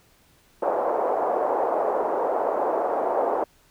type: band-pass noise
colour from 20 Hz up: pink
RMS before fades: -24 dBFS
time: 0.62-3.44 s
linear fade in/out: 5 ms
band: 450 to 890 Hz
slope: 24 dB/octave
effects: pink hiss -59 dBFS RMS until 3.7 s